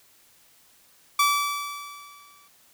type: tone with exponential decay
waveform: sawtooth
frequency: 1155 Hz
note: D6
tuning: 29 cents flat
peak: -13 dBFS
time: 1.19-2.48 s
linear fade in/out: 5 ms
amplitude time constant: 280 ms
effects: white hiss -58 dBFS RMS until 2.73 s